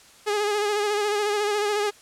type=tone with vibrato; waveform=sawtooth; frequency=415.3 Hz; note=G#4; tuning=in tune; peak=-18 dBFS; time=0.26-1.91 s; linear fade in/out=20 ms; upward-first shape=sine; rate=14 Hz; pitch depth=41 cents each way; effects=white hiss -51 dBFS RMS until 2.01 s + low-pass 9000 Hz 12 dB/octave